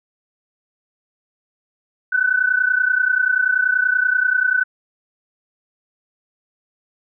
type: tone pair together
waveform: sine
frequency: 1490 / 1520.4 Hz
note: F#6 / F#6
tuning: +12 / +47 cents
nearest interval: unison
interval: 35 cents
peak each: -17 / -18 dBFS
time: 2.12-4.64 s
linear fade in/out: 10 ms
effects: none